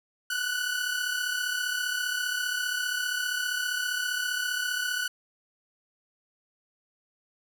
sawtooth tone pair together, 1464.9 / 1500 Hz, F#6 / F#6, -18 / +23 cents, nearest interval unison, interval 41 cents, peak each -27 dBFS, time 0.3-5.08 s, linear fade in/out 5 ms, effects none

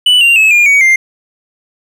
triangle tone with pitch steps, 2972 / 2773 / 2587 / 2414 / 2252 / 2102 Hz, F#7 / F7 / E7 / D7 / C#7 / C7, +7 / -13 / -33 / +47 / +27 / +7 cents, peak -3 dBFS, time 0.06-0.96 s, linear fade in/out 5 ms, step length 150 ms, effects none

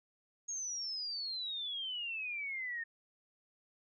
sine exponential sweep, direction down, 6630 to 1817 Hz, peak -37 dBFS, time 0.48-2.84 s, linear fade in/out 10 ms, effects none

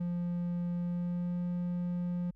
triangle tone with pitch glide, 174.61 to 176.33 Hz, F3 to F3, 0 to +17 cents, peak -29 dBFS, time 0-2.31 s, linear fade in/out 10 ms, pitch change +17 cents, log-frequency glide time 0.75-1.4 s, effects added 45 Hz sine -58 dBFS peak until 2.35 s

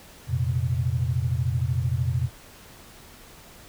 sine chord, F suspended fourth, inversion none, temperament equal with one note detuned, 87.31 / 117.62 / 130.81 Hz, F2 / Bb2 / C3, 0 / +16 / 0 cents, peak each -27 / -26 / -26 dBFS, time 0.27-2.3 s, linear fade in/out 50 ms, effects pink hiss -48 dBFS RMS until 3.68 s

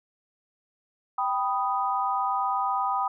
sine chord, G augmented, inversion none, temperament equal, 784 / 987.8 / 1244.5 Hz, G5 / B5 / D#6, 0 / 0 / 0 cents, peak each -28 dBFS, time 1.18-3.08 s, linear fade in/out 5 ms, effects none

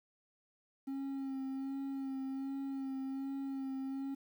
triangle tone with vibrato, 270 Hz, C#4, 45 cents flat, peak -35 dBFS, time 0.87-4.15 s, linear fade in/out 10 ms, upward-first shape sine, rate 1.3 Hz, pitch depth 22 cents each way, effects 11-bit

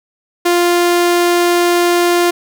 sawtooth tone, 349.2 Hz, F4, in tune, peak -6 dBFS, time 0.45-2.31 s, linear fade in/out 10 ms, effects none

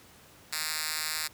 5% pulse tone with high-pass filter, 155.56 Hz, D#3, in tune, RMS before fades -33 dBFS, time 0.52-1.28 s, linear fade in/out 10 ms, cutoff 2900 Hz, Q 0.64, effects pink hiss -55 dBFS RMS until 1.33 s + high-pass 60 Hz 12 dB/octave

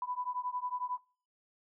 sine beating tone pair, 989 / 1000 Hz, B5 / B5, +2 / +21 cents, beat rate 11 Hz, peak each -37 / -38 dBFS, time 0.02-0.98 s, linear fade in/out 2 ms, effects noise-tail reverb RT60 0.4 s tail -23 dB re dry

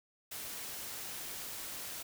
white noise, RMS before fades -43 dBFS, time 0.31-2.03 s, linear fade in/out 10 ms, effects none

